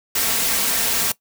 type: noise with comb filter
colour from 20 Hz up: white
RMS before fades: -20 dBFS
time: 0.15-1.12 s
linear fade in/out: 5 ms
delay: 4.4 ms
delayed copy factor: +0.55
effects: noise-tail reverb RT60 0.1 s tail -19 dB re dry